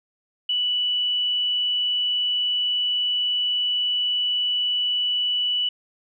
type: tone with frequency modulation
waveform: sine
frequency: 2960 Hz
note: F#7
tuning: in tune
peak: -20 dBFS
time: 0.49-5.69 s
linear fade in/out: 5 ms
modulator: 36.4 Hz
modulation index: 0.22
effects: none